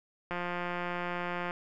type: click train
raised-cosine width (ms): 0.5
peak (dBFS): -20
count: 212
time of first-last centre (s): 0.31-1.509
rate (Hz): 176
effects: none